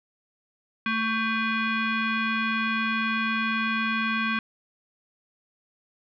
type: tone with frequency modulation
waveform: sine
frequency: 671 Hz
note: E5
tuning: 31 cents sharp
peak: -23 dBFS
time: 0.86-4.39 s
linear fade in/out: 2 ms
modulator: 894 Hz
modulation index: 2.4
effects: none